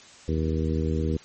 harmonic tone, 79.2 Hz, D#2, 31 cents sharp, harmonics 1 / 2 / 3 / 4 / 5 / 6, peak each -26 / -29 / -31 / -32 / -33 / -34 dBFS, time 0.28-1.17 s, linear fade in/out 5 ms, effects white hiss -49 dBFS RMS until 1.24 s + MP3 32 kbps

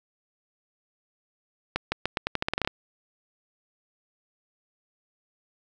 accelerating click train, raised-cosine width 0.3 ms, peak -9 dBFS, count 13, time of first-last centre 1.76-2.675 s, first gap 160 ms, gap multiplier 0.85, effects none

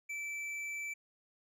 triangle tone with hard clipping, 2322 Hz, D7, 20 cents flat, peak -39 dBFS, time 0.09-0.94 s, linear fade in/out 10 ms, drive 10 dB, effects none

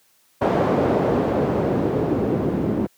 white noise with low-pass filter sweep, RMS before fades -20 dBFS, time 0.41-2.87 s, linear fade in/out 10 ms, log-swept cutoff 620 to 300 Hz, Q 1.2, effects white hiss -60 dBFS RMS until 2.97 s + high-pass 100 Hz 12 dB/octave

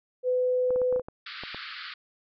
sine tone, 503 Hz, B4, 32 cents sharp, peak -22 dBFS, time 0.23-1.02 s, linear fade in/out 50 ms
clicks, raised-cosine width 1 ms, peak -25 dBFS, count 9, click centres 0.706 / 0.76 / 0.817 / 0.926 / 0.961 / 0.996 / 1.085 / 1.436 / 1.546 s
pink band-pass noise, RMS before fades -40 dBFS, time 1.26-1.94 s, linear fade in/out 5 ms, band 1200 to 4800 Hz, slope 96 dB/octave
effects none

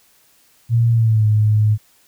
sine tone with pitch glide, 116.54 to 106.87 Hz, A#2 to A2, 0 to -50 cents, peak -11 dBFS, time 0.69-1.78 s, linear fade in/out 50 ms, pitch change -150 cents, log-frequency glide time 0.91-1.26 s, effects white hiss -55 dBFS RMS until 2.07 s

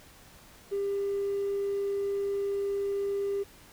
sine tone with hard clipping, 399 Hz, G4, 31 cents sharp, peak -28 dBFS, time 0.71-3.44 s, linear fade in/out 20 ms, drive 1 dB, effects pink hiss -54 dBFS RMS until 3.72 s

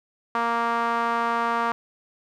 sawtooth tone with band-pass filter, 233.1 Hz, A#3, in tune, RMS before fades -24 dBFS, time 0.35-1.72 s, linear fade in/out 0 ms, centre 1100 Hz, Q 2.7, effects none

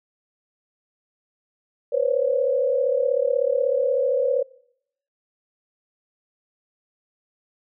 sine tone cluster, 489.3 / 526 / 562 Hz, B4 / C5 / C#5, -16 / +9 / +24 cents, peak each -23 dBFS, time 1.92-4.43 s, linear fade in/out 10 ms, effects noise-tail reverb RT60 0.7 s tail -23 dB re dry

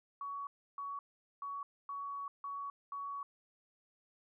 sine tone bursts at uneven times, 1124 Hz, C#6, 24 cents sharp, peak -39 dBFS, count 6, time 0.21-0.47 / 0.78-0.99 / 1.42-1.63 / 1.89-2.28 / 2.44-2.7 / 2.92-3.23 s, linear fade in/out 2 ms, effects none

